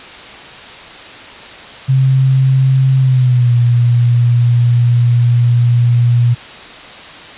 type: tone with pitch glide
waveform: sine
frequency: 132.5 to 120.11 Hz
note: C3 to B2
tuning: +22 to -48 cents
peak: -7 dBFS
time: 1.88-6.35 s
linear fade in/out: 20 ms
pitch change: -170 cents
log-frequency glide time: 2.98-3.53 s
effects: white hiss -32 dBFS RMS until 7.37 s + resampled to 8000 Hz